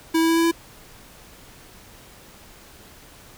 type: tone with pitch steps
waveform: square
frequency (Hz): 325.5 / 327.6 / 329.7 / 331.8 / 333.9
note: E4 / E4 / E4 / E4 / E4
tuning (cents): -22 / -11 / 0 / +11 / +22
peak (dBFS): -17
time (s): 0.14-0.515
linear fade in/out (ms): 10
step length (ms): 75
effects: pink hiss -47 dBFS RMS until 3.37 s